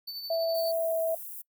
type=tone with tremolo; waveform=square; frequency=4520 Hz; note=C#8; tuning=33 cents sharp; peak=-35 dBFS; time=0.07-0.72 s; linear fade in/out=10 ms; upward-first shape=sine; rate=12 Hz; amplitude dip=45%
type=tone with pitch glide; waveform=sine; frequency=659.3 to 652.1 Hz; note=E5 to E5; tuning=0 to -19 cents; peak=-25 dBFS; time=0.3-1.15 s; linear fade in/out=5 ms; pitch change=-19 cents; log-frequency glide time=0.71-1 s
type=high-pass noise; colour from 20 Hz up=white; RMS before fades=-41 dBFS; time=0.54-1.42 s; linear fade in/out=10 ms; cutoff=11000 Hz; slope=24 dB/octave
effects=noise-tail reverb RT60 0.1 s tail -24 dB re dry